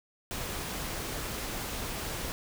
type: noise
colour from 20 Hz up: pink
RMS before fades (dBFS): -36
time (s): 0.31-2.32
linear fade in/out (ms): 0
effects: none